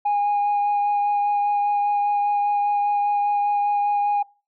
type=tone with vibrato; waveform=sine; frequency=820 Hz; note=G#5; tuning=22 cents flat; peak=-16 dBFS; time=0.05-4.23 s; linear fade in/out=10 ms; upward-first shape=sine; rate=5 Hz; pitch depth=10 cents each way; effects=noise-tail reverb RT60 0.3 s tail -22 dB re dry + tanh soft clip ceiling -16 dBFS